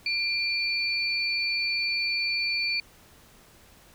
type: tone pair together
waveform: sine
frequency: 2381 / 4495 Hz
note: D7 / C#8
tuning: +23 / +23 cents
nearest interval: major seventh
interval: 1100 cents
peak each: -27 / -28 dBFS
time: 0.06-2.8 s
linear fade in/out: 2 ms
effects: pink hiss -55 dBFS RMS until 3.94 s